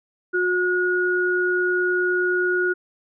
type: tone pair together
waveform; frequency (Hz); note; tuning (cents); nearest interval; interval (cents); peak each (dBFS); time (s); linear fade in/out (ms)
sine; 361.9 / 1447.6; F#4 / F#6; -38 / -38; 2 octaves; 2400; -21; 0.33-2.74; 20
effects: none